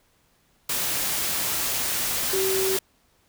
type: tone in noise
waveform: sine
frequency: 382.4 Hz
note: G4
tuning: 43 cents flat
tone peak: -23 dBFS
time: 2.33-2.77 s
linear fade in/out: 5 ms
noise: white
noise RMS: -26 dBFS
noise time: 0.69-2.79 s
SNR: 0 dB
effects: pink hiss -64 dBFS RMS until 3.28 s